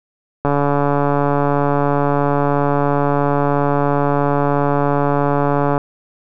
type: click train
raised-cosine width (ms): 1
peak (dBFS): -3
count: 763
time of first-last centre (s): 0.45-5.779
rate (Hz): 143
effects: none